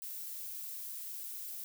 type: noise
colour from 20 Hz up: violet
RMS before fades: -43 dBFS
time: 0.02-1.64 s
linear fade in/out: 0 ms
effects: none